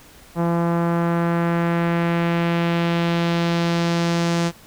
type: tone with low-pass filter sweep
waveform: sawtooth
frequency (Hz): 169.8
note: F3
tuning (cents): -48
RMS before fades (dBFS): -20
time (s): 0.35-4.52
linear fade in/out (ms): 50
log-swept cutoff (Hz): 1000 to 6800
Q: 1.3
effects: pink hiss -47 dBFS RMS until 4.66 s